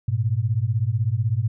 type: beating tone pair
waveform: sine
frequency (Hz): 103.8 / 119.8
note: G#2 / A#2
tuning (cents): 0 / +48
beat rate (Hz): 16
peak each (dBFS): -22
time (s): 0.08-1.48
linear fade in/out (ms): 5
effects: none